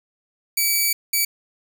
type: tone bursts at uneven times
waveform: 5% pulse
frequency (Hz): 2294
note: D7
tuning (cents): -41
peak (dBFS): -8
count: 2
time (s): 0.57-0.93 / 1.13-1.25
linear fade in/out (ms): 5
effects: none